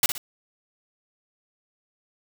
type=noise with echo; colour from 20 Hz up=white; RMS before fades=-18 dBFS; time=0.03-0.06 s; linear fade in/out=2 ms; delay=60 ms; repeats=2; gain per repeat=-9 dB; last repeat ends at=0.18 s; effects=none